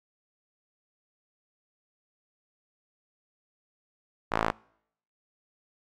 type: tone with band-pass filter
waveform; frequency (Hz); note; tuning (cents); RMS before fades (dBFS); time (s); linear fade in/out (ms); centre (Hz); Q
sawtooth; 55; A1; 0; -28; 4.31-4.52; 20; 1100; 1.3
effects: noise-tail reverb RT60 0.7 s tail -26 dB re dry